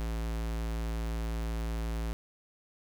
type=tone; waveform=square; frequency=55.9 Hz; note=A1; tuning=28 cents sharp; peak=-32 dBFS; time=0-2.13 s; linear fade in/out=0 ms; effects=none